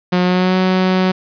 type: tone with pitch glide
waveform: sawtooth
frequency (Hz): 180 to 185.92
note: F#3 to F#3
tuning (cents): -47 to +9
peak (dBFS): -8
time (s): 0.12-1.12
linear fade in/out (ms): 10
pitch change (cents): +56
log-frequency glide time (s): 0.22-0.56
effects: resampled to 11025 Hz + 7-bit